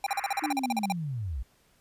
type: tone bursts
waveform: square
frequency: 797 Hz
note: G5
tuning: 28 cents sharp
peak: -26 dBFS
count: 14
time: 0.04-0.923 s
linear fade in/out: 2 ms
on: 25 ms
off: 41 ms
type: band-pass noise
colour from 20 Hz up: pink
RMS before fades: -40 dBFS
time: 0.08-0.53 s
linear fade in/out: 5 ms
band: 1000 to 2500 Hz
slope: 96 dB/octave
type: linear sweep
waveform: sine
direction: down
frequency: 312.8 to 51.91 Hz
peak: -30 dBFS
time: 0.42-1.43 s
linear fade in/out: 10 ms
effects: pink hiss -65 dBFS RMS until 1.8 s + resampled to 32000 Hz